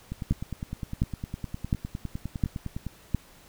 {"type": "two click trains", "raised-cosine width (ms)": 5, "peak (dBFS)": [-11, -20], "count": [5, 28], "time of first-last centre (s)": [[0.31, 3.147], [0.12, 2.867]], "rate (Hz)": [1.41, 9.83], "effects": ["pink hiss -54 dBFS RMS until 3.48 s"]}